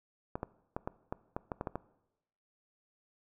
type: clicks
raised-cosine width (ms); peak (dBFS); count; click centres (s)
1; -21; 10; 0.355 / 0.431 / 0.765 / 0.875 / 1.125 / 1.365 / 1.518 / 1.611 / 1.672 / 1.756
effects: noise-tail reverb RT60 0.9 s tail -20 dB re dry